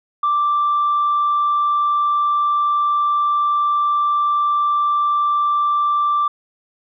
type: tone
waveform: sine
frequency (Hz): 1174.7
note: D6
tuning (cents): 0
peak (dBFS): -13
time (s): 0.23-6.28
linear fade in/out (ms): 5
effects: tanh soft clip ceiling -11 dBFS